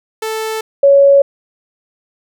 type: tone pair in turn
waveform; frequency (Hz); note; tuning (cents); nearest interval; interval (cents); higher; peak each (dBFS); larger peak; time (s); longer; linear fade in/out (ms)
sawtooth / sine; 440 / 558; A4 / C#5; 0 / +11; major third; 411; second; -14 / -4; second; 0.22-0.61 / 0.83-1.22; neither; 5
effects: none